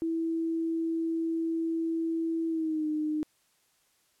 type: tone with pitch glide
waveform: sine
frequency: 328 to 306 Hz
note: E4 to D#4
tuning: -9 to -29 cents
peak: -27 dBFS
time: 0.02-3.23 s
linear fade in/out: 0 ms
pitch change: -120 cents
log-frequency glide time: 2.48-2.87 s
effects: white hiss -69 dBFS RMS until 4.2 s + low-pass 12000 Hz 12 dB/octave